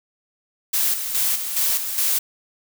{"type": "noise with tremolo", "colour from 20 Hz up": "blue", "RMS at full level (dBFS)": -20, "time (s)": [0.73, 2.19], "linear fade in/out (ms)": 10, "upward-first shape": "square", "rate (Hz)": 2.4, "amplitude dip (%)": 55, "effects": []}